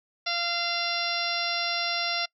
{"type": "harmonic tone with a mistuned harmonic", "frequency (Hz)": 690, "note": "F5", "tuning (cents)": -21, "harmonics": [1, 2, 3, 4, 5, 6, 7, 8], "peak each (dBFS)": [-34, -34, -34, -34, -34, -34, -34, -34], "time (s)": [0.26, 2.26], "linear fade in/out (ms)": 10, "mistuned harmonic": 5, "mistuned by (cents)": 25, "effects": ["noise-tail reverb RT60 0.1 s tail -25 dB re dry"]}